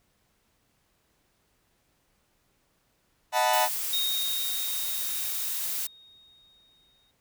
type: chord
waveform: 40% pulse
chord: B dominant seventh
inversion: first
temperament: equal with one note detuned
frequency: 626.9 / 740 / 880 / 987.8 Hz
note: D#5 / F#5 / A5 / B5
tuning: +13 / 0 / 0 / 0 cents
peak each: -28 / -26 / -25 / -28 dBFS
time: 3.32-3.69 s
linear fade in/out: 50 ms
type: noise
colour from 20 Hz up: blue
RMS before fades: -31 dBFS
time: 3.53-5.87 s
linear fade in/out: 5 ms
type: tone with exponential decay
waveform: sine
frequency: 3729 Hz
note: A#7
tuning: in tune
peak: -25 dBFS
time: 3.93-7.11 s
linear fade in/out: 2 ms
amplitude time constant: 690 ms
effects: pink hiss -70 dBFS RMS until 7.2 s